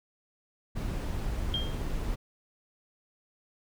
brown noise, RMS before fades -32 dBFS, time 0.75-2.16 s, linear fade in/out 20 ms
sine tone with exponential decay, 3204 Hz, G7, 37 cents sharp, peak -26 dBFS, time 1.54-1.83 s, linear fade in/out 1 ms, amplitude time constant 61 ms
effects none

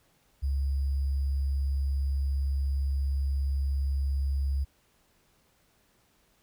sine tone with sample-and-hold, 68.6 Hz, C#2, 17 cents flat, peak -25 dBFS, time 0.42-4.65 s, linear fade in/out 20 ms, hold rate 4900 Hz, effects pink hiss -67 dBFS RMS until 6.42 s

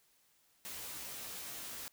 white noise with comb filter, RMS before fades -45 dBFS, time 0.65-1.88 s, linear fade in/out 0 ms, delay 16 ms, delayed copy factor +0.85, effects white hiss -71 dBFS RMS until 1.92 s

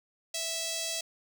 5% pulse tone with notch filter, 657 Hz, E5, 6 cents flat, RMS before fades -34 dBFS, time 0.34-1.01 s, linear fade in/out 5 ms, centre 1400 Hz, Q 0.58, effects none

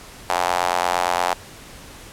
square tone with high-pass filter, 44.32 Hz, F1, 26 cents sharp, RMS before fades -21 dBFS, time 0.29-1.34 s, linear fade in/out 10 ms, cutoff 790 Hz, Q 2.9, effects pink hiss -41 dBFS RMS until 2.12 s + low-pass 12000 Hz 12 dB/octave

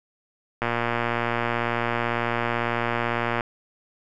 click train, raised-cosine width 0.5 ms, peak -9 dBFS, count 330, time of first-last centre 0.62-3.408 s, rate 118 Hz, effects none

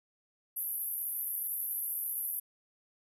white band-pass noise, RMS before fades -36 dBFS, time 0.56-2.4 s, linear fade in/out 10 ms, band 11000 to 13000 Hz, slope 96 dB/octave, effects none

